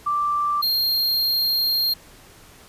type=tone pair in turn; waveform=sine / square; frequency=1174.7 / 4212 Hz; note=D6 / C8; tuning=0 / +11 cents; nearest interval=octave + minor seventh; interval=2211 cents; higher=second; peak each=-19 dBFS; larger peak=neither; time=0.06-0.62 / 0.62-1.94 s; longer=second; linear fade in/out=10 ms; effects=pink hiss -48 dBFS RMS until 2.68 s + resampled to 32000 Hz